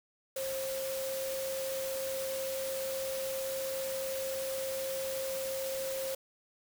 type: tone in noise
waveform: sine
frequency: 533 Hz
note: C5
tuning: 32 cents sharp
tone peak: -34 dBFS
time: 0.36-6.15 s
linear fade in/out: 5 ms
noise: white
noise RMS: -41 dBFS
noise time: 0.36-6.15 s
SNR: +4 dB
effects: none